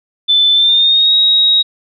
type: tone with pitch glide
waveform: sine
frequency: 3520 to 3794 Hz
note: A7 to A#7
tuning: 0 to +30 cents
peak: -7 dBFS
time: 0.28-1.63 s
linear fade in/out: 20 ms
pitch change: +130 cents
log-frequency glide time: 0.53-1.14 s
effects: none